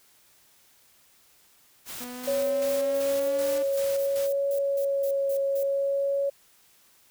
white noise with tremolo, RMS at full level -38 dBFS, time 1.85-4.29 s, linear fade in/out 50 ms, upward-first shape square, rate 2.6 Hz, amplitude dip 60%
sawtooth exponential sweep, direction up, 244.4 to 293.7 Hz, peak -33 dBFS, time 2-3.63 s, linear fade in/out 10 ms
sine tone with vibrato, 554.4 Hz, C#5, in tune, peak -23 dBFS, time 2.27-6.3 s, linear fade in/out 10 ms, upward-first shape triangle, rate 0.56 Hz, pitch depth 12 cents each way
violet noise bursts, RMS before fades -41 dBFS, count 13, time 2.42-5.633 s, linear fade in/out 5 ms, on 81 ms, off 180 ms
effects white hiss -60 dBFS RMS until 7.1 s

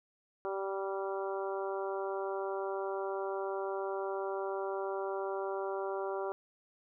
harmonic tone with a mistuned harmonic, 194.3 Hz, G3, 15 cents flat, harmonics 2 / 3 / 4 / 5 / 6 / 7, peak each -36 / -40 / -42 / -44 / -46 / -47 dBFS, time 0.45-6.32 s, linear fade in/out 0 ms, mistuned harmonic 7, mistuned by +24 cents, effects none

